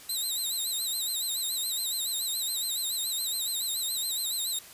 15% pulse tone with vibrato, 3908 Hz, B7, 19 cents flat, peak -22 dBFS, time 0.09-4.59 s, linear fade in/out 5 ms, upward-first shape sine, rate 7.1 Hz, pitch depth 110 cents each way, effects white hiss -49 dBFS RMS until 4.73 s + resampled to 32000 Hz

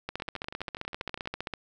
two click trains, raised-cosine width 0.3 ms, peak -24 / -17 dBFS, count 14 / 23, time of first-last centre 0.2-1.257 / 0.09-1.537 s, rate 12.3 / 15.2 Hz, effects none

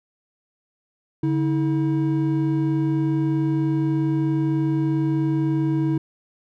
triangle tone pair together, 143.7 / 320.5 Hz, D3 / E4, -37 / -49 cents, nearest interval octave + major second, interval 1388 cents, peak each -20 / -19 dBFS, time 1.23-5.98 s, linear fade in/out 5 ms, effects none

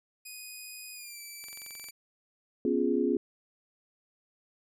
10% pulse tone with pitch glide, 2489 to 2322 Hz, D#7 to D7, 0 to -20 cents, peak -34 dBFS, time 0.25-1.91 s, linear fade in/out 10 ms, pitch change -120 cents, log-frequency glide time 0.93-1.2 s
click train, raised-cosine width 0.2 ms, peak -33 dBFS, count 11, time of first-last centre 1.44-1.886 s, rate 22.4 Hz
sine chord, C# dominant seventh, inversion third, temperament equal, 246.9 / 277.2 / 349.2 / 415.3 Hz, B3 / C#4 / E#4 / G#4, 0 / 0 / 0 / 0 cents, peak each -30 dBFS, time 2.65-3.17 s, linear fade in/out 2 ms
effects none

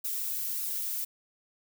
violet noise with flanger, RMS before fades -33 dBFS, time 0.04-1.05 s, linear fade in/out 10 ms, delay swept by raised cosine 0.75 to 2.75 ms, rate 1.7 Hz, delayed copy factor +0.5, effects none

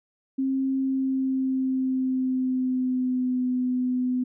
sine tone with pitch glide, 266.8 to 251.8 Hz, C4 to B3, +34 to +34 cents, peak -22 dBFS, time 0.38-4.24 s, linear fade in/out 10 ms, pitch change -100 cents, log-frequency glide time 0.78-3.47 s, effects none

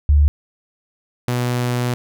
sine / sawtooth tone pair in turn, 73 / 122.77 Hz, D2 / B2, -10 / -10 cents, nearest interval major sixth, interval 900 cents, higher second, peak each -9 / -14 dBFS, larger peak first, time 0.09-0.28 / 1.28-1.94 s, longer second, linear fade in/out 0 ms, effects none

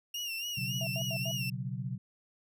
30% pulse tone with vibrato, 2794 Hz, F7, in tune, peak -32 dBFS, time 0.14-1.5 s, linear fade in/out 5 ms, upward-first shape sine, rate 3.6 Hz, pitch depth 78 cents each way
sine chord, B suspended second, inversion none, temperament just, 123.47 / 138.9 / 185.21 Hz, B2 / C#3 / F#3, 0 / +4 / +2 cents, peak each -37 / -38 / -40 dBFS, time 0.57-1.98 s, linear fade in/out 10 ms
sine tone bursts, 659.3 Hz, E5, in tune, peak -38 dBFS, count 4, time 0.81-1.314 s, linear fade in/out 2 ms, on 60 ms, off 88 ms
effects none

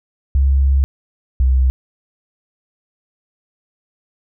sine tone pair in turn, 68 / 64.56 Hz, C#2 / C2, -33 / -23 cents, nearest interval minor second, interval 90 cents, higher first, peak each -10 dBFS, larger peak neither, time 0.35-0.84 / 1.4-1.7 s, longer first, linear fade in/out 0 ms, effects none

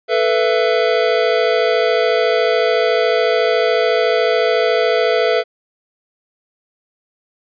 square chord, A suspended second, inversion none, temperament equal with one note detuned, 440 / 493.9 / 668.5 Hz, A4 / B4 / E5, 0 / 0 / +24 cents, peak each -18 dBFS, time 0.08-5.44 s, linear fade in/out 50 ms, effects resampled to 11025 Hz

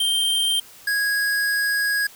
square tone pair in turn, 3157 / 1653.2 Hz, G7 / G#6, +12 / -8 cents, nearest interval major seventh, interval 1120 cents, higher first, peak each -19 / -20 dBFS, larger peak first, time 0-0.6 / 0.87-2.07 s, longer second, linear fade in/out 5 ms, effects white hiss -46 dBFS RMS until 2.15 s

